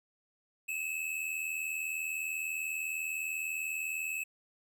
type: tone pair together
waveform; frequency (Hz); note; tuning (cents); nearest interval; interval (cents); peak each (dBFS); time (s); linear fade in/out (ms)
square; 2557 / 2637; D#7 / E7; +47 / 0; minor second; 53; -38 / -37; 0.68-4.24; 10
effects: none